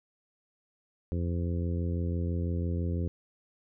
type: harmonic tone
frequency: 86 Hz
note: F2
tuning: 26 cents flat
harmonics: 1 / 2 / 3 / 4 / 5 / 6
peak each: -29 / -35 / -39 / -41 / -43 / -45 dBFS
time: 1.12-3.08 s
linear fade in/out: 0 ms
effects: none